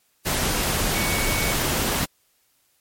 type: tone in noise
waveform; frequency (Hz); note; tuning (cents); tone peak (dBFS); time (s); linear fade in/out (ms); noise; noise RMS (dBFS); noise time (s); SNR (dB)
sine; 2235; C#7; +14; -28; 0.94-1.54; 20; pink; -23; 0.25-2.06; -8
effects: white hiss -65 dBFS RMS until 2.8 s + MP3 64 kbps